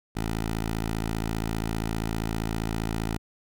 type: tone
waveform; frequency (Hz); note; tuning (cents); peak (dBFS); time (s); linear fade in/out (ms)
10% pulse; 55.1; A1; +3; -19; 0.15-3.18; 20
effects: none